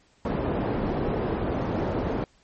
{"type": "low-pass noise", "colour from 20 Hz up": "white", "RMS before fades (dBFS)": -27, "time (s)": [0.25, 2.24], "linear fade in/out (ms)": 2, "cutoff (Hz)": 500, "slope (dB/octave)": 12, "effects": ["pink hiss -62 dBFS RMS until 2.43 s", "MP3 32 kbps"]}